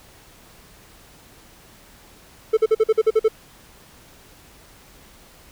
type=tone bursts; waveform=triangle; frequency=440 Hz; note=A4; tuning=in tune; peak=-10 dBFS; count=9; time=2.53-3.284 s; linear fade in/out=10 ms; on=42 ms; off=47 ms; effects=pink hiss -49 dBFS RMS until 5.51 s